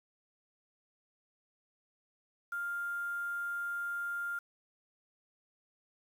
sine tone with quantisation, 1400 Hz, F6, 4 cents sharp, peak -34 dBFS, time 2.52-4.39 s, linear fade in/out 5 ms, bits 9, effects none

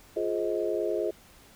sine chord, F minor seventh, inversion none, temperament just, 349.2 / 419.1 / 523.8 / 628.6 Hz, F4 / Ab4 / C5 / Eb5, 0 / +16 / +2 / +18 cents, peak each -31 / -30 / -35 / -32 dBFS, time 0.16-1.11 s, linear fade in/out 10 ms, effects pink hiss -55 dBFS RMS until 1.55 s

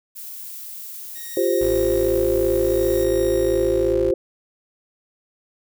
violet noise, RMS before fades -35 dBFS, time 0.15-3.05 s, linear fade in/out 20 ms
5% pulse tone with tremolo, 1872 Hz, A#6, 7 cents sharp, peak -23 dBFS, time 1.15-3.94 s, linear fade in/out 10 ms, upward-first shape sine, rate 0.61 Hz, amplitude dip 85%
sine chord, F suspended second, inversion none, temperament equal, 349.2 / 392 / 523.3 Hz, F4 / G4 / C5, 0 / 0 / 0 cents, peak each -21 dBFS, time 1.37-4.14 s, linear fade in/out 2 ms
30% pulse tone, 55 Hz, A1, in tune, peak -26 dBFS, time 1.61-4.11 s, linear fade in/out 5 ms
effects none

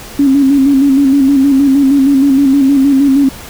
sine tone with vibrato, 274.8 Hz, C#4, 15 cents flat, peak -5 dBFS, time 0.19-3.29 s, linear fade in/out 5 ms, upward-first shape square, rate 6.4 Hz, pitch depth 50 cents each way, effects pink hiss -30 dBFS RMS until 3.49 s

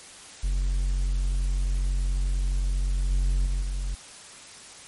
triangle tone with level steps, 45.8 Hz, F#1, 17 cents flat, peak -20 / -18 / -21 / -24 dBFS, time 0.43-3.95 s, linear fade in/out 10 ms, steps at 3.1 / 3.46 / 3.62 s, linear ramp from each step 2 ms, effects white hiss -45 dBFS RMS until 4.87 s + MP3 48 kbps

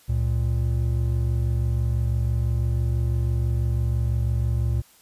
triangle tone pair together, 69.3 / 115.34 Hz, C#2 / A#2, 0 / -18 cents, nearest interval major sixth, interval 882 cents, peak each -21 dBFS, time 0.08-4.82 s, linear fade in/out 20 ms, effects white hiss -55 dBFS RMS until 5.01 s + resampled to 32000 Hz

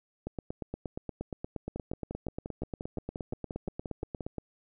two click trains, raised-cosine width 2 ms, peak -22 / -23 dBFS, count 36 / 15, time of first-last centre 0.27-4.383 / 1.76-4.208 s, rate 8.51 / 5.72 Hz, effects none

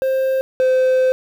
triangle tone pair in turn, 528 / 516.2 Hz, C5 / C5, +16 / -23 cents, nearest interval unison, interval 39 cents, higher first, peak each -13 / -10 dBFS, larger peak second, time 0.02-0.41 / 0.6-1.12 s, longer second, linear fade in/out 0 ms, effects 7-bit

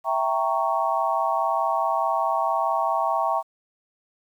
sine chord, E diminished seventh, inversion none, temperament equal with one note detuned, 659.3 / 784 / 925.9 / 1108.7 Hz, E5 / G5 / Bb5 / Db6, 0 / 0 / -12 / 0 cents, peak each -26 dBFS, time 0.04-3.43 s, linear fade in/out 50 ms, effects 9-bit

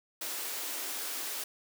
white high-pass noise, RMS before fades -37 dBFS, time 0.21-1.44 s, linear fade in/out 5 ms, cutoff 250 Hz, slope 96 dB/octave, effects none

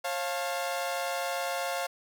sawtooth chord, Db augmented, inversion none, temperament equal with one note detuned, 542 / 698.5 / 880 Hz, Db5 / F5 / A5, -39 / 0 / 0 cents, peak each -30 / -29 / -35 dBFS, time 0.04-1.87 s, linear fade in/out 10 ms, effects none

